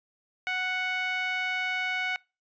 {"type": "tone with low-pass filter", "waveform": "5% pulse", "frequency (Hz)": 740, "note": "F#5", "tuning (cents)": 0, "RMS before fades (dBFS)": -30, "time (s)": [0.47, 2.16], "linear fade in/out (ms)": 0, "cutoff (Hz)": 2100, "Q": 2.5, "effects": ["noise-tail reverb RT60 0.3 s tail -26 dB re dry", "resampled to 16000 Hz"]}